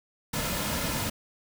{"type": "noise with comb filter", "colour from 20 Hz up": "pink", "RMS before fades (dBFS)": -30, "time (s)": [0.33, 1.1], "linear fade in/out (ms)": 10, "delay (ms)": 2.6, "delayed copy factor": -0.5, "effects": []}